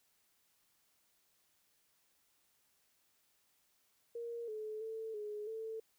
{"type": "tone with pitch steps", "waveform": "sine", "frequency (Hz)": [468.7, 431.1, 444.5, 419.7, 444.3], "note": ["A#4", "A4", "A4", "G#4", "A4"], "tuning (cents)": [9, -35, 18, 18, 17], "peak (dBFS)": -40, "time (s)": [4.15, 5.8], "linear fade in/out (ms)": 5, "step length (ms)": 330, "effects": ["white hiss -75 dBFS RMS until 5.98 s"]}